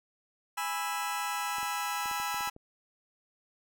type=chord; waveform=sawtooth; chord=E major; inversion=first; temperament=just; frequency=824.1 / 988.9 / 1318.5 Hz; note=G#5 / B5 / E6; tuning=-14 / +2 / 0 cents; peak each=-32 dBFS; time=0.57-2.5 s; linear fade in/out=10 ms
type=clicks; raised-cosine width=2 ms; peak=-37 dBFS; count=9; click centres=1.584 / 1.63 / 2.058 / 2.113 / 2.2 / 2.344 / 2.408 / 2.475 / 2.564 s
effects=none